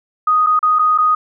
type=tone with dropouts; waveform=sine; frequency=1245 Hz; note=D#6; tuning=1 cent sharp; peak=-10 dBFS; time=0.27-1.15 s; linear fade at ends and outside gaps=5 ms; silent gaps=0.464-0.468 / 0.592-0.628 / 0.788-0.792 / 0.978-0.984 s; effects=none